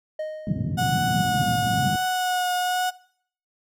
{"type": "tone with exponential decay", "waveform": "triangle", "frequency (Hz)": 620, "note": "D#5", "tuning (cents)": -6, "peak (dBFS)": -23, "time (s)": [0.19, 1.07], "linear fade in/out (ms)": 5, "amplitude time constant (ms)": 190}
{"type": "band-pass noise", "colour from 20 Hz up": "white", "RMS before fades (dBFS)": -26, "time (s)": [0.47, 1.96], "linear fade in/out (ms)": 2, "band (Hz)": [110, 190], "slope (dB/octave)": 24}
{"type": "tone with vibrato", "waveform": "35% pulse", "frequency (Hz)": 731, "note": "F#5", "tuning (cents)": -21, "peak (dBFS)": -20, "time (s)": [0.77, 2.91], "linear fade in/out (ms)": 20, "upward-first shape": "triangle", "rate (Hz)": 0.99, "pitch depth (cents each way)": 22}
{"effects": ["noise-tail reverb RT60 0.6 s tail -21 dB re dry"]}